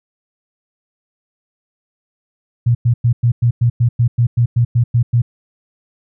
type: tone bursts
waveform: sine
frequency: 119.2 Hz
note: A#2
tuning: 39 cents sharp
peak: -9 dBFS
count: 14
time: 2.66-5.22 s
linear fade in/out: 10 ms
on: 90 ms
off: 100 ms
effects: none